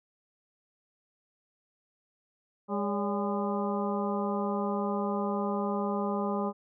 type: harmonic tone with a mistuned harmonic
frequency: 203.7 Hz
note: G#3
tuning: 33 cents flat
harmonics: 1 / 2 / 3 / 4 / 5 / 6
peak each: -31 / -34 / -36 / -37 / -38 / -39 dBFS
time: 2.68-6.53 s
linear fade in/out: 50 ms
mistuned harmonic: 3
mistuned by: -100 cents
effects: none